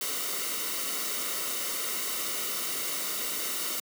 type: noise with comb filter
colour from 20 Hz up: white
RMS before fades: -32 dBFS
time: 0.01-3.8 s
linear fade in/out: 2 ms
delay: 1.2 ms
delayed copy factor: -0.6
effects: high-pass 200 Hz 12 dB/octave